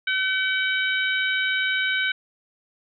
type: harmonic tone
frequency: 761 Hz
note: F#5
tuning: 48 cents sharp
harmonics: 2 / 3 / 4 / 5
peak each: -23 / -27 / -29 / -31 dBFS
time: 0.07-2.12 s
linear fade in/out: 5 ms
effects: none